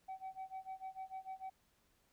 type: tone with tremolo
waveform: sine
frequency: 761 Hz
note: F#5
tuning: 48 cents sharp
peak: -39 dBFS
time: 0.08-1.5 s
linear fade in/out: 10 ms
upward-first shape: sine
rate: 6.7 Hz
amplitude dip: 95%
effects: tanh soft clip ceiling -41 dBFS + pink hiss -75 dBFS RMS until 2.12 s